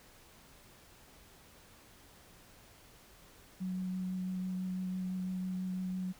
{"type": "tone with vibrato", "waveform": "sine", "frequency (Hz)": 185, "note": "F#3", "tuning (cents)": 0, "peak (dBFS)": -34, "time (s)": [3.6, 6.13], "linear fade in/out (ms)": 20, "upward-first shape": "triangle", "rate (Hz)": 6, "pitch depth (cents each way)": 13, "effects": ["pink hiss -59 dBFS RMS until 6.19 s"]}